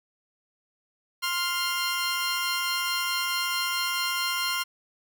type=tone pair together; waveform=15% pulse; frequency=1049 / 1400.2 Hz; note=C6 / F6; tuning=+4 / +4 cents; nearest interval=perfect fourth; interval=500 cents; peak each=-22 dBFS; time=1.22-4.64 s; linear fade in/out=20 ms; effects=none